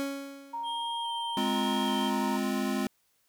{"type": "tone with exponential decay", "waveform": "30% pulse", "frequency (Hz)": 277.2, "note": "C#4", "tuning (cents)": 0, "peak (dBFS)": -26, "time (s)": [0, 0.97], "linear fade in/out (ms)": 0, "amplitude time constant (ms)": 210}
{"type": "tone", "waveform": "sine", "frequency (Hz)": 933, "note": "A#5", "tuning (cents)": 1, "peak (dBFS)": -32, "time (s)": [0.53, 2.37], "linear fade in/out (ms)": 10}
{"type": "tone with vibrato", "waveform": "triangle", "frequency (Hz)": 3187, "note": "G7", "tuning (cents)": 28, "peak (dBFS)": -34, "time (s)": [0.63, 2.12], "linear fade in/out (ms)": 50, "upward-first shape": "square", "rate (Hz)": 1.2, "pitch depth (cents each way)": 18}
{"type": "chord", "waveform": "square", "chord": "F minor", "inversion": "first", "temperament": "equal with one note detuned", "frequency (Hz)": [207.7, 260.6, 349.2], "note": ["Ab3", "C4", "F4"], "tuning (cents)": [0, -7, 0], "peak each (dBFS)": [-32, -32, -36], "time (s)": [1.37, 2.87], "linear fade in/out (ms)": 2}
{"effects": ["white hiss -71 dBFS RMS until 3.28 s"]}